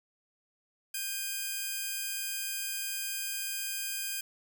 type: tone pair together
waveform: 5% pulse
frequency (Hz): 1585.4 / 2470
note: G6 / D#7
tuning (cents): +19 / -13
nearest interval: minor sixth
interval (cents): 768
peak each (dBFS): -26 / -26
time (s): 0.94-4.21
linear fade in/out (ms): 5
effects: none